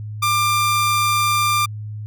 sawtooth tone, 1191 Hz, D6, 24 cents sharp, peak -12 dBFS, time 0.22-1.66 s, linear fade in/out 10 ms, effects added 106 Hz sine -27 dBFS peak until 2.06 s

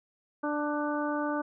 harmonic tone with a mistuned harmonic, 295.2 Hz, D4, 9 cents sharp, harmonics 1 / 2 / 3 / 4 / 5, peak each -31 / -34 / -36 / -37 / -38 dBFS, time 0.43-1.42 s, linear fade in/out 10 ms, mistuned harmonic 5, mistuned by +17 cents, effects none

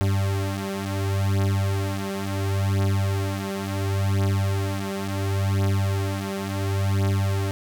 40% pulse beating tone pair, 97.5 / 98.21 Hz, G2 / G2, -9 / +4 cents, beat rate 0.71 Hz, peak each -24 dBFS, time 0.01-7.51 s, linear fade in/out 0 ms, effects none

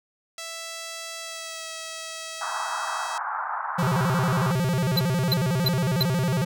5% pulse tone with pitch glide, 660 to 648.7 Hz, E5 to E5, +2 to -28 cents, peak -22 dBFS, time 0.38-3.18 s, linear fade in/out 2 ms, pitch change -30 cents, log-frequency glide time 1.2-1.69 s
pink band-pass noise, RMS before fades -30 dBFS, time 2.41-4.52 s, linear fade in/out 2 ms, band 800 to 1500 Hz, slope 48 dB/octave
square tone with vibrato, 150.3 Hz, D3, 40 cents sharp, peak -22 dBFS, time 3.78-6.45 s, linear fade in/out 10 ms, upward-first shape square, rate 11 Hz, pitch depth 270 cents each way
square tone bursts, 4040 Hz, B7, 39 cents sharp, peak -20 dBFS, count 4, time 4.97-6.03 s, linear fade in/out 5 ms, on 25 ms, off 320 ms
effects none

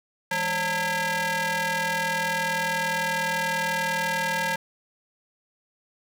sawtooth ring-modulated tone, 368.6 Hz, F#4, 7 cents flat, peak -17 dBFS, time 0.31-4.56 s, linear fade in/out 5 ms, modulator 1270 Hz, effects none

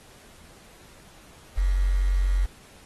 sine tone with quantisation, 46 Hz, F#1, 9 cents flat, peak -19 dBFS, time 1.57-2.46 s, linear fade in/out 10 ms, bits 7, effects pink hiss -52 dBFS RMS until 2.85 s + AAC 32 kbps

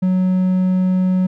triangle tone, 184.9 Hz, F#3, 1 cent flat, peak -11 dBFS, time 0.02-1.27 s, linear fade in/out 10 ms, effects none

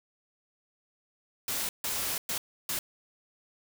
white noise bursts at uneven times, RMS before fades -32 dBFS, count 4, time 1.48-1.69 / 1.84-2.18 / 2.29-2.38 / 2.69-2.79 s, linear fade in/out 2 ms, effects none

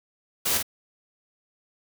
white noise with echo, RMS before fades -25 dBFS, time 0.45-0.58 s, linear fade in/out 10 ms, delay 48 ms, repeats 1, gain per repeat -3 dB, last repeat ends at 0.628 s, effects none

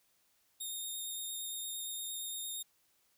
10% pulse tone with vibrato, 3688 Hz, A#7, 19 cents flat, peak -32 dBFS, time 0.6-2.63 s, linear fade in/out 10 ms, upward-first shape triangle, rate 8.7 Hz, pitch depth 18 cents each way, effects white hiss -73 dBFS RMS until 3.17 s

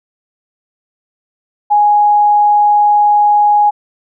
sine tone, 830.6 Hz, G#5, in tune, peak -6 dBFS, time 1.7-3.71 s, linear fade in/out 20 ms, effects none

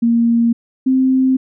sine tone pair in turn, 233.1 / 261.2 Hz, A#3 / C4, 0 / -3 cents, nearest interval major second, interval 197 cents, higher second, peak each -10 dBFS, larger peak neither, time 0.02-0.53 / 0.86-1.37 s, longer neither, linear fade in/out 10 ms, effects none

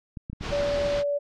clicks, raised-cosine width 5 ms, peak -23 dBFS, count 6, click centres 0.172 / 0.299 / 0.331 / 0.411 / 0.506 / 0.605 s
pink low-pass noise, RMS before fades -33 dBFS, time 0.4-1.04 s, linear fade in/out 50 ms, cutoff 5200 Hz, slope 24 dB/octave
sine tone, 575 Hz, D5, 37 cents flat, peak -23 dBFS, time 0.51-1.19 s, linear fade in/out 20 ms
effects none

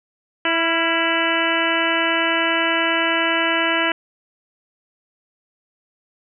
harmonic tone with a mistuned harmonic, 330 Hz, E4, 2 cents sharp, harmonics 1 / 2 / 3 / 4 / 5 / 6 / 7 / 8 / 9, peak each -25 / -25 / -26 / -26 / -24 / -25 / -27 / -27 / -25 dBFS, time 0.45-3.92 s, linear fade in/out 2 ms, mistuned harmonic 4, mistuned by +50 cents, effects none

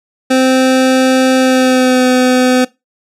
25% pulse tone with pitch glide, 260 to 253.5 Hz, C4 to B3, -11 to +45 cents, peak -4 dBFS, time 0.3-2.65 s, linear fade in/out 10 ms, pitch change -44 cents, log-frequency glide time 1.37-2.06 s, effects noise-tail reverb RT60 0.2 s tail -20 dB re dry + low-pass 10000 Hz 12 dB/octave

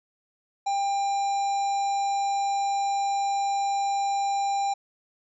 harmonic tone, 796 Hz, G5, 26 cents sharp, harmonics 1 / 3 / 5 / 7 / 9, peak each -23 / -43 / -42 / -47 / -42 dBFS, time 0.66-4.74 s, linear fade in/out 10 ms, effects none

